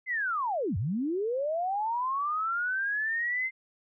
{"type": "linear two-way sweep", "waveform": "sine", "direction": "down then up", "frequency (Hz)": [2093, 82.41, 2093], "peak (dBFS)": -27, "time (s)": [0.06, 3.51], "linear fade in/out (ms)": 50, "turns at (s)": 0.77, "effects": []}